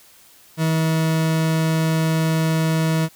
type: tone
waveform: 40% pulse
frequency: 160.4 Hz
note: E3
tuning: 47 cents flat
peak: -16 dBFS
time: 0.57-3.09 s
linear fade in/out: 50 ms
effects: white hiss -50 dBFS RMS until 3.15 s